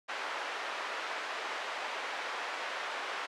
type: band-pass noise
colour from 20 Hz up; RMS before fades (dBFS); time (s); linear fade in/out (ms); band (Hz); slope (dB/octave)
white; -38; 0.08-3.27; 20; 520 to 1900; 12
effects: high-pass 300 Hz 12 dB/octave + low-pass 8000 Hz 12 dB/octave